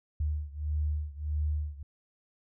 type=beating tone pair; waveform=sine; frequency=74.7 / 76.3 Hz; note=D2 / D#2; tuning=+30 / -33 cents; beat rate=1.6 Hz; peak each=-31 / -33 dBFS; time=0.2-1.83 s; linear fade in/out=5 ms; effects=none